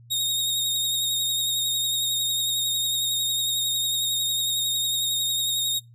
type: tone with vibrato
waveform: sawtooth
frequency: 3729 Hz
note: A#7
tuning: in tune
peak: -20 dBFS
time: 0.1-5.8 s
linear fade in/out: 20 ms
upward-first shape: sine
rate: 11 Hz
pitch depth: 29 cents each way
effects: noise-tail reverb RT60 0.2 s tail -24 dB re dry + added 118 Hz sine -47 dBFS peak until 5.94 s